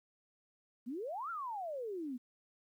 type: exponential two-way sweep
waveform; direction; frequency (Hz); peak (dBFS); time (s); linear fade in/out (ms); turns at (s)
sine; up then down; 222.3 to 1410 to 235.5; -38; 0.86-2.18; 20; 1.3
effects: 12-bit